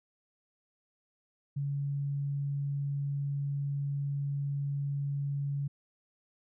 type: tone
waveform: sine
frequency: 141.2 Hz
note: C#3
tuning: 32 cents sharp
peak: -30 dBFS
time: 1.56-5.68 s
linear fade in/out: 10 ms
effects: none